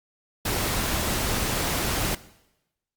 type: noise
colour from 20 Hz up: pink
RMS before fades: -26 dBFS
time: 0.45-2.15 s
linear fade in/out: 5 ms
effects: noise-tail reverb RT60 0.9 s tail -18 dB re dry + Opus 48 kbps